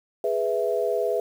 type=chord; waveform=sine; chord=E major; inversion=first; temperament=equal; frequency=415.3 / 493.9 / 659.3 Hz; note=G#4 / B4 / E5; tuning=0 / 0 / 0 cents; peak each=-26 dBFS; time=0.24-1.2 s; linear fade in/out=2 ms; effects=8-bit